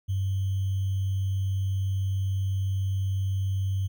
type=tone with sample-and-hold; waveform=sine; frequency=96.2 Hz; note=G2; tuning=32 cents flat; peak=-24 dBFS; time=0.08-3.88 s; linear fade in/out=20 ms; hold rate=3150 Hz; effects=none